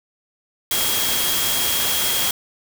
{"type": "tone in noise", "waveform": "sine", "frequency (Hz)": 3267, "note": "G#7", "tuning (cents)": -29, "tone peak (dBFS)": -25, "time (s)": [0.71, 2.31], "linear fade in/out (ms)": 2, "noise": "white", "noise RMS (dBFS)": -21, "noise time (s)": [0.71, 2.31], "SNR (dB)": -7, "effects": []}